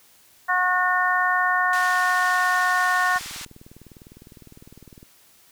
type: harmonic tone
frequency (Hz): 364.1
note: F#4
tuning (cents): -28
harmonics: 2 / 3 / 4 / 5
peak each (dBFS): -25 / -23 / -24 / -23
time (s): 0.48-3.19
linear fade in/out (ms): 20
type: band-pass noise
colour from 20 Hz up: white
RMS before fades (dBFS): -36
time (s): 1.73-3.45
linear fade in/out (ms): 2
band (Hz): 1000 to 7000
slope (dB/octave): 12
type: click train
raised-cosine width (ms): 3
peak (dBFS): -32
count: 38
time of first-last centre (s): 3.16-5.029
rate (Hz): 19.8
effects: white hiss -55 dBFS RMS until 5.51 s